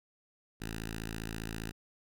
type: tone with notch filter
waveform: 5% pulse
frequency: 55 Hz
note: A1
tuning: in tune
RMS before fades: -40 dBFS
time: 0.6-1.72 s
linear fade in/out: 20 ms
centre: 580 Hz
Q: 0.67
effects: none